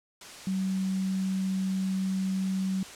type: tone in noise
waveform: sine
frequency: 190 Hz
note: F#3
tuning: 46 cents sharp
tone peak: -26 dBFS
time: 0.47-2.83 s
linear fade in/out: 2 ms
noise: white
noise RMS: -44 dBFS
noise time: 0.21-2.95 s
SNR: +15 dB
effects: low-pass 8000 Hz 12 dB/octave

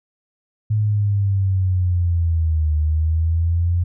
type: linear two-way sweep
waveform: sine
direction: down then up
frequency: 107.9 to 76 to 87.9 Hz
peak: -15 dBFS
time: 0.7-3.84 s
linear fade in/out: 10 ms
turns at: 2.75 s
effects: none

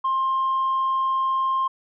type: tone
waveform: sine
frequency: 1059 Hz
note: C6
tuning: 21 cents sharp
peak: -18 dBFS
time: 0.04-1.68 s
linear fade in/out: 10 ms
effects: tanh soft clip ceiling -17 dBFS

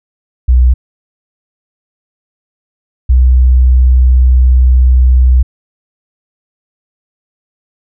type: tone pair in turn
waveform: sine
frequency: 62.1 / 63.08 Hz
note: B1 / B1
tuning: +10 / +37 cents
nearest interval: unison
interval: 27 cents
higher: second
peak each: -3 dBFS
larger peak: neither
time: 0.48-0.74 / 3.09-5.43 s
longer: second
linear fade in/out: 10 ms
effects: none

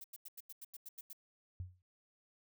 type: noise bursts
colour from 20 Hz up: violet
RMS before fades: -49 dBFS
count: 10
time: 0.01-1.131 s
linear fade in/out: 5 ms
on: 32 ms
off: 89 ms
type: tone with exponential decay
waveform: sine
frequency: 91 Hz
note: F#2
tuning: 28 cents flat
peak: -37 dBFS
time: 1.6-1.82 s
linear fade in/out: 0 ms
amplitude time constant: 46 ms
effects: none

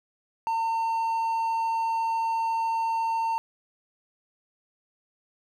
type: tone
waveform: triangle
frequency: 907 Hz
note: A#5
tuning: 48 cents flat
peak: -22 dBFS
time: 0.47-3.38 s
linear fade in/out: 0 ms
effects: none

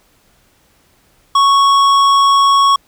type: tone with hard clipping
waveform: sine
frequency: 1108.7 Hz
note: C#6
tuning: in tune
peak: -9 dBFS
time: 1.35-2.76 s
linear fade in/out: 5 ms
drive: 11 dB
effects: pink hiss -54 dBFS RMS until 2.87 s

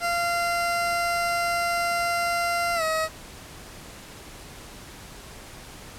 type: tone with pitch glide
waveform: 20% pulse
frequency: 690 to 636.4 Hz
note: F5 to D#5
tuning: -21 to +39 cents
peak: -18 dBFS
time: 0-3.09 s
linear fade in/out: 50 ms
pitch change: -140 cents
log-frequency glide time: 2.75-2.83 s
effects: pink hiss -43 dBFS RMS until 5.98 s + low-pass 12000 Hz 12 dB/octave

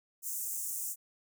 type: high-pass noise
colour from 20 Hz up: pink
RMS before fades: -37 dBFS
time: 0.22-0.96 s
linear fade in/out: 50 ms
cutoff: 6600 Hz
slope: 48 dB/octave
effects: none

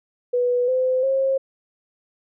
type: tone with pitch steps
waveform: sine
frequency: 491.2 / 513.2 / 536.3 Hz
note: B4 / C5 / C5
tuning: -9 / -34 / +43 cents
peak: -17 dBFS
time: 0.33-1.38 s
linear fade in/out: 10 ms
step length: 350 ms
effects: none

